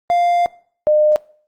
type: tone pair in turn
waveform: triangle / sine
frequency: 698.5 / 606.3 Hz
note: F5 / D#5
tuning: 0 / -45 cents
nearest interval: major second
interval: 245 cents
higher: first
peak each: -10 dBFS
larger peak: neither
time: 0.1-0.46 / 0.87-1.16 s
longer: first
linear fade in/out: 0 ms
effects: noise-tail reverb RT60 0.5 s tail -21 dB re dry + Opus 24 kbps